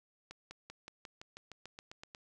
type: accelerating click train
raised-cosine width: 0.2 ms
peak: -30 dBFS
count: 13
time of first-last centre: 0.31-2.149 s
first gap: 200 ms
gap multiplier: 0.95
effects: none